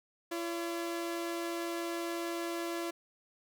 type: tone pair together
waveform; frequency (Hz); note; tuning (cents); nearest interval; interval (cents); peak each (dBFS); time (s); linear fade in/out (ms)
sawtooth; 339.1 / 567.2; E4 / C#5; +49 / +40; major sixth; 891; -31 / -40; 0.31-2.91; 10
effects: none